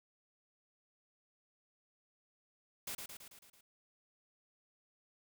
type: noise with echo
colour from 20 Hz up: white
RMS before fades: -42 dBFS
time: 2.87-2.95 s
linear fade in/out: 5 ms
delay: 110 ms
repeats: 6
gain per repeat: -4 dB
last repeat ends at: 3.61 s
effects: none